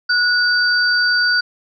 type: tone pair together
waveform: sine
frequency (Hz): 1463 / 4645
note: F#6 / D8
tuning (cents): -20 / -20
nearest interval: octave + minor sixth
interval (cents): 2000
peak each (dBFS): -14 / -18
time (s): 0.09-1.41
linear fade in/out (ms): 10
effects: none